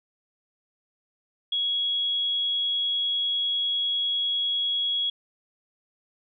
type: tone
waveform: sine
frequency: 3330 Hz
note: G#7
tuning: 4 cents sharp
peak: -23 dBFS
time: 1.52-5.1 s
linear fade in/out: 5 ms
effects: none